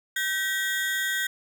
35% pulse ring-modulated tone, 1728 Hz, A6, 32 cents flat, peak -20 dBFS, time 0.16-1.27 s, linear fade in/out 5 ms, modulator 182 Hz, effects none

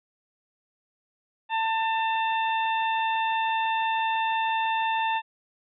harmonic tone, 894 Hz, A5, 27 cents sharp, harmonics 1 / 2 / 3 / 4, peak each -24 / -32 / -33 / -37 dBFS, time 1.49-5.22 s, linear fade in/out 50 ms, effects none

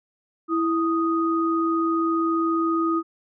sine tone pair together, 329.6 / 1244.4 Hz, E4 / D#6, 0 / 0 cents, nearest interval octave + major seventh, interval 2300 cents, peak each -21 / -24 dBFS, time 0.48-3.03 s, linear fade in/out 50 ms, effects none

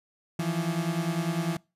35% pulse beating tone pair, 162.5 / 172.5 Hz, E3 / F3, -24 / -21 cents, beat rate 10 Hz, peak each -28 dBFS, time 0.39-1.57 s, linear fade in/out 5 ms, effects noise-tail reverb RT60 0.3 s tail -25 dB re dry + resampled to 32000 Hz

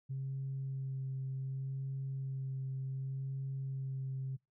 sine tone with vibrato, 134 Hz, C3, 42 cents sharp, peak -35 dBFS, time 0.09-4.37 s, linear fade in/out 20 ms, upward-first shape sine, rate 0.67 Hz, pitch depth 14 cents each way, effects noise-tail reverb RT60 0.2 s tail -25 dB re dry + tanh soft clip ceiling -32 dBFS

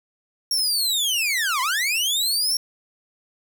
sawtooth linear two-way sweep, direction down then up, 5588 to 973 to 5588 Hz, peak -17 dBFS, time 0.51-2.57 s, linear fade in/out 2 ms, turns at 1.61 s, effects none

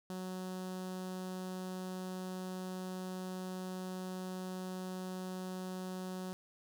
sawtooth tone with notch filter, 185 Hz, F#3, in tune, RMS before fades -42 dBFS, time 0.1-6.33 s, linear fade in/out 0 ms, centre 2200 Hz, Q 1.4, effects none

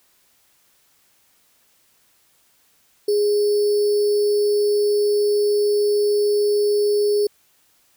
sine tone with sample-and-hold, 413.3 Hz, G#4, 8 cents flat, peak -15 dBFS, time 3.08-7.27 s, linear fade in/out 5 ms, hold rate 4900 Hz, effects white hiss -60 dBFS RMS until 7.96 s

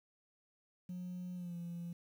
sine tone with pitch glide, 180 to 171.87 Hz, F#3 to F3, -47 to -27 cents, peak -39 dBFS, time 0.89-1.93 s, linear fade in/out 5 ms, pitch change -80 cents, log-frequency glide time 1.35-1.56 s, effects tanh soft clip ceiling -39 dBFS + 11-bit

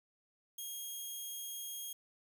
5% pulse tone, 3253 Hz, G#7, 37 cents flat, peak -33 dBFS, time 0.58-1.93 s, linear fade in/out 5 ms, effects 11-bit

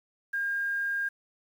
sine tone, 1612 Hz, G6, 48 cents sharp, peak -27 dBFS, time 0.33-1.09 s, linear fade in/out 10 ms, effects 9-bit

